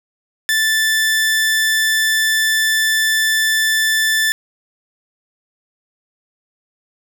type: tone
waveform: sawtooth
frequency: 1760 Hz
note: A6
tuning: in tune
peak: -10 dBFS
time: 0.49-4.32 s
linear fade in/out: 0 ms
effects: none